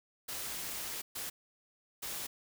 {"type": "noise bursts at uneven times", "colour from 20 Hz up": "white", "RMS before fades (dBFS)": -40, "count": 3, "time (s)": [[0.28, 1.02], [1.15, 1.3], [2.02, 2.27]], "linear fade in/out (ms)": 10, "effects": []}